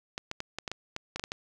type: clicks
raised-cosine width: 0.2 ms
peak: -17 dBFS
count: 11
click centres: 0.179 / 0.314 / 0.404 / 0.586 / 0.678 / 0.716 / 0.964 / 1.16 / 1.196 / 1.239 / 1.319 s
effects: none